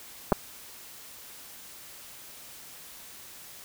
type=clicks; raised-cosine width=1 ms; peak=-7 / -8 dBFS; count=2; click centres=0.321 / 0.326 s; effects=white hiss -47 dBFS RMS until 3.64 s